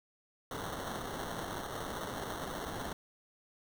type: noise with sample-and-hold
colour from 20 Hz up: blue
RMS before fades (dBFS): -40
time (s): 0.51-2.93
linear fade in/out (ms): 2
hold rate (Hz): 2450
effects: none